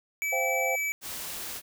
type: tone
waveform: square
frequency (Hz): 2300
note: D7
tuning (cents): -37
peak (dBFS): -28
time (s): 0.22-0.92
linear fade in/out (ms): 0
type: chord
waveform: sine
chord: C suspended fourth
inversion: none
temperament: equal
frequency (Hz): 523.3 / 698.5 / 784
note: C5 / F5 / G5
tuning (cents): 0 / 0 / 0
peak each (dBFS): -30 / -32 / -34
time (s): 0.32-0.76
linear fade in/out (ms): 10
type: noise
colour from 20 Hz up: white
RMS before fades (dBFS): -37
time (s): 1.01-1.62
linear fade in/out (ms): 50
effects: none